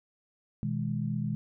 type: chord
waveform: sine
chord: G# minor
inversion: first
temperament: equal with one note detuned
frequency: 123.47 / 158.92 / 207.7 Hz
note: B2 / D#3 / G#3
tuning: 0 / +37 / 0 cents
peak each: -33 dBFS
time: 0.63-1.35 s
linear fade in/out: 0 ms
effects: none